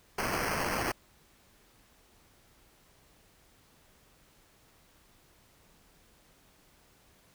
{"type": "noise with sample-and-hold", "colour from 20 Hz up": "white", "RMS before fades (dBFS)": -32, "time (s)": [0.18, 0.92], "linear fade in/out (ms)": 5, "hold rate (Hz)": 3675, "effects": ["pink hiss -63 dBFS RMS until 7.34 s"]}